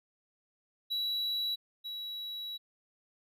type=tone pair in turn; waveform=triangle; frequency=3915 / 3900 Hz; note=B7 / B7; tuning=-16 / -23 cents; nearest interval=unison; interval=7 cents; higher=first; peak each=-29 / -36 dBFS; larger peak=first; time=0.9-1.56 / 1.84-2.58 s; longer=second; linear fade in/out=20 ms; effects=none